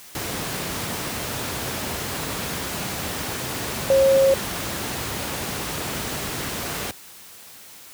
sine tone in noise, 540 Hz, C#5, 45 cents flat, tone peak -13 dBFS, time 3.9-4.34 s, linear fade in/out 2 ms, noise pink, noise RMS -28 dBFS, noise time 0.15-6.91 s, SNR +12 dB, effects white hiss -44 dBFS RMS until 7.93 s + high-pass 80 Hz 12 dB/octave

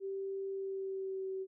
sine tone with pitch glide, 389.3 to 381.3 Hz, G4 to G4, -12 to -48 cents, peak -36 dBFS, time 0-1.47 s, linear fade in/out 50 ms, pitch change -36 cents, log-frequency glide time 0.5-1.28 s, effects none

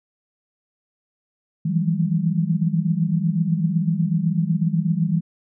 sine tone cluster, 160.8 / 168.8 / 186.3 / 202.8 Hz, E3 / E3 / F#3 / G#3, -43 / +41 / +12 / -41 cents, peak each -21 / -23 / -26 / -26 dBFS, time 1.65-5.21 s, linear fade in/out 10 ms, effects none

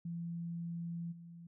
sine tone with level steps, 169.5 Hz, E3, 49 cents sharp, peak -38 / -49 dBFS, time 0.05-1.47 s, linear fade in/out 5 ms, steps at 1.11 s, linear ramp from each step 20 ms, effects none

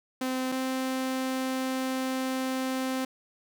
sawtooth tone pair in turn, 258.4 / 260.9 Hz, C4 / C4, -21 / -5 cents, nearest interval unison, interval 16 cents, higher second, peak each -24 / -24 dBFS, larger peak neither, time 0.21-0.52 / 0.52-3.05 s, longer second, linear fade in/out 5 ms, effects none

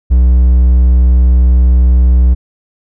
triangle tone with hard clipping, 62.5 Hz, B1, 21 cents sharp, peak -5 dBFS, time 0.1-2.35 s, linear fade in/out 20 ms, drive 6 dB, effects none

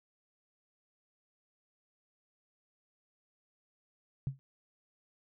sine tone with exponential decay, 135.2 Hz, C#3, 43 cents flat, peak -27 dBFS, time 4.27-4.39 s, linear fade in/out 0 ms, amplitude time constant 26 ms, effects none

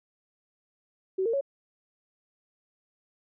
sine tone with pitch steps, 378.8 / 458.3 / 554.6 Hz, F#4 / A#4 / C#5, +41 / -29 / +1 cents, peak -24 dBFS, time 1.18-1.411 s, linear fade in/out 10 ms, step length 77 ms, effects none

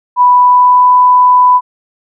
sine tone with pitch glide, 987.8 to 995.8 Hz, B5 to B5, 0 to +14 cents, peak -3 dBFS, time 0.16-1.61 s, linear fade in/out 50 ms, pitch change +14 cents, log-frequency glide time 0.28-0.92 s, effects none

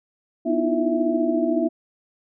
sine tone cluster, 247 / 307.3 / 321.5 / 342.8 / 660 Hz, B3 / D#4 / E4 / F4 / E5, 0 / -21 / -43 / -32 / +2 cents, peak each -25 dBFS, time 0.45-1.69 s, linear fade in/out 20 ms, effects none

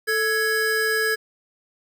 square tone pair together, 440 / 1670.4 Hz, A4 / G#6, 0 / +10 cents, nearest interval octave + major seventh, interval 2310 cents, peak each -25 / -22 dBFS, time 0.07-1.16 s, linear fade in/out 20 ms, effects none

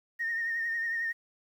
sine tone with vibrato, 1842 Hz, A#6, 21 cents flat, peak -28 dBFS, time 0.19-1.13 s, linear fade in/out 20 ms, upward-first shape sine, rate 11 Hz, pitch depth 37 cents each way, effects tanh soft clip ceiling -24 dBFS + 10-bit

